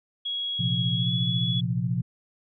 sine tone with pitch glide, 3322 to 3386 Hz, G#7 to G#7, 0 to +33 cents, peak -27 dBFS, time 0.25-1.61 s, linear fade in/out 10 ms, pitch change +33 cents, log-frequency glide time 0.94-1.11 s
sine chord, Bb suspended second, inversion none, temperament equal, 116.54 / 130.81 / 174.61 Hz, Bb2 / C3 / F3, 0 / 0 / 0 cents, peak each -28 dBFS, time 0.59-2.02 s, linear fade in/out 10 ms
effects none

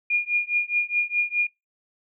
sine tone with tremolo, 2426 Hz, D#7, 44 cents flat, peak -17 dBFS, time 0.1-1.47 s, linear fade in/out 5 ms, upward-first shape triangle, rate 4.8 Hz, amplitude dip 100%, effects noise-tail reverb RT60 0.2 s tail -22 dB re dry

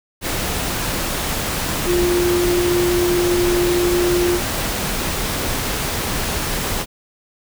sine tone in noise, 352.1 Hz, F4, 14 cents sharp, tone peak -15 dBFS, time 1.85-4.4 s, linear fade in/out 50 ms, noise pink, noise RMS -22 dBFS, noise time 0.21-6.86 s, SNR +4 dB, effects none

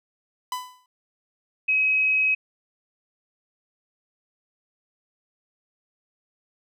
45% pulse tone with exponential decay, 1000 Hz, B5, 21 cents sharp, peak -24 dBFS, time 0.52-0.86 s, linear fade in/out 2 ms, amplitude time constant 73 ms
sine tone, 2545 Hz, D#7, 39 cents sharp, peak -18 dBFS, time 1.68-2.35 s, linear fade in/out 10 ms
effects none

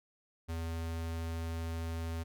square tone, 82.41 Hz, E2, in tune, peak -36 dBFS, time 0.48-2.24 s, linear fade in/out 20 ms, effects none

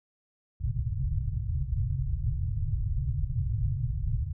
white low-pass noise, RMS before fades -29 dBFS, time 0.6-4.33 s, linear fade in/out 10 ms, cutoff 140 Hz, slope 96 dB/octave, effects none

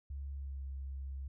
sine tone with pitch glide, 69.4 to 67.58 Hz, C#2 to C#2, +3 to -43 cents, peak -39 dBFS, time 0.1-1.28 s, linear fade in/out 5 ms, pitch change -46 cents, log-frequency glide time 0.33-0.62 s, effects none

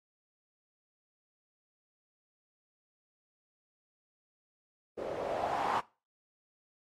blue noise with low-pass filter sweep, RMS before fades -34 dBFS, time 4.97-5.81 s, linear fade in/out 20 ms, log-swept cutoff 460 to 990 Hz, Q 3.9, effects noise-tail reverb RT60 0.3 s tail -20 dB re dry + AAC 48 kbps

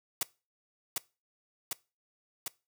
white noise with echo, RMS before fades -30 dBFS, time 0.21-0.23 s, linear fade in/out 2 ms, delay 750 ms, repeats 3, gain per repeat -2 dB, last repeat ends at 2.48 s, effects noise-tail reverb RT60 0.3 s tail -22 dB re dry

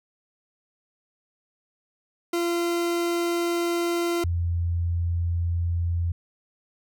40% pulse / sine tone pair in turn, 343.2 / 85.61 Hz, F4 / F2, -30 / -34 cents, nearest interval 2 octaves, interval 2404 cents, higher first, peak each -22 dBFS, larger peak neither, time 2.33-4.24 / 4.24-6.12 s, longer first, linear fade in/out 5 ms, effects none

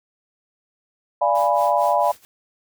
sine chord, D diminished seventh, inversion none, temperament equal with one note detuned, 587.3 / 687.6 / 830.6 / 987.8 Hz, D5 / F5 / Ab5 / Cb6, 0 / -27 / 0 / 0 cents, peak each -21 dBFS, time 1.21-2.12 s, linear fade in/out 10 ms
white noise with tremolo, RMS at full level -40 dBFS, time 1.35-2.25 s, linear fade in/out 0 ms, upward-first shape sine, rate 4.4 Hz, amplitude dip 90%
effects none

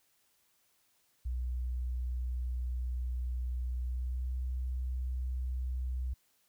sine tone with pitch glide, 61.74 to 63.15 Hz, B1 to B1, 0 to +39 cents, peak -32 dBFS, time 1.25-6.14 s, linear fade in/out 10 ms, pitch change +39 cents, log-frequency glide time 3.82-4.29 s, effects white hiss -72 dBFS RMS until 6.48 s

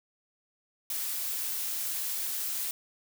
blue noise, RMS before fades -33 dBFS, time 0.9-2.71 s, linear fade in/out 2 ms, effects none

